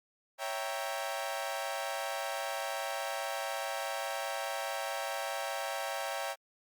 sawtooth chord, C# diminished seventh, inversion none, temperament equal, 554.4 / 659.3 / 784 / 932.3 Hz, C#5 / E5 / G5 / Bb5, 0 / 0 / 0 / 0 cents, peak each -36 / -36 / -35 / -39 dBFS, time 0.38-6.36 s, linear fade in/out 50 ms, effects Opus 48 kbps

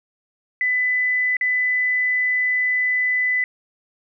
sine tone with dropouts, 2000 Hz, B6, 21 cents sharp, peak -17 dBFS, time 0.61-3.44 s, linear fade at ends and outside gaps 1 ms, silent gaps 1.368-1.411 s, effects none

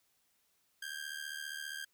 sawtooth ring-modulated tone, 1600 Hz, G6, 35 cents sharp, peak -34 dBFS, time 0.82-1.85 s, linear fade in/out 5 ms, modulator 37.5 Hz, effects white hiss -75 dBFS RMS until 1.93 s

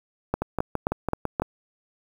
two click trains, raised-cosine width 1 ms, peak -11 / -9 dBFS, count 7 / 5, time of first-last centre 0.42-1.42 / 0.34-1.398 s, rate 6 / 3.78 Hz, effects 7-bit

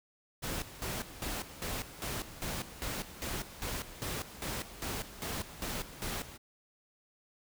pink noise with tremolo, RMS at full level -37 dBFS, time 0.42-6.38 s, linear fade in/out 20 ms, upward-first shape square, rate 2.5 Hz, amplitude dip 75%, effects none

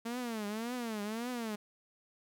sawtooth tone with vibrato, 226.3 Hz, A3, 49 cents sharp, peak -32 dBFS, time 0.05-1.56 s, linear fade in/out 10 ms, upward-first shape triangle, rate 1.8 Hz, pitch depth 200 cents each way, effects none

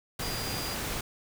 sine tone in noise, 4827 Hz, D8, 47 cents sharp, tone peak -38 dBFS, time 0.22-0.75 s, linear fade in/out 5 ms, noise pink, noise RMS -34 dBFS, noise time 0.19-1.01 s, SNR -7 dB, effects none

